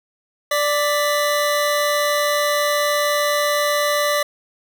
25% pulse tone pair together, 587.3 / 1984 Hz, D5 / B6, 0 / +7 cents, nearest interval octave + major sixth, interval 2107 cents, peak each -14 / -20 dBFS, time 0.51-4.23 s, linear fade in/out 5 ms, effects none

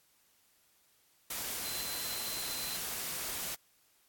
sine tone in noise, 4081 Hz, C8, 44 cents flat, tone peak -42 dBFS, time 1.64-2.77 s, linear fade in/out 5 ms, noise white, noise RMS -38 dBFS, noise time 1.3-3.55 s, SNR -7 dB, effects white hiss -69 dBFS RMS until 4.08 s + AAC 64 kbps

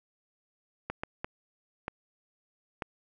clicks, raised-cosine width 0.5 ms, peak -18 dBFS, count 5, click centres 0.9 / 1.035 / 1.245 / 1.881 / 2.822 s, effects none

